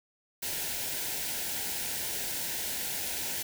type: band-stop noise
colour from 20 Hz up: white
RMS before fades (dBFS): -34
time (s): 0.42-3.43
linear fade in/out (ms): 10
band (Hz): 990 to 1400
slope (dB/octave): 96
effects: none